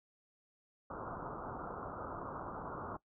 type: low-pass noise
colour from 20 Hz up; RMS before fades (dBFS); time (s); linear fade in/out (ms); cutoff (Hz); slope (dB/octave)
white; -44; 0.9-2.97; 5; 1400; 96
effects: noise-tail reverb RT60 0.1 s tail -19 dB re dry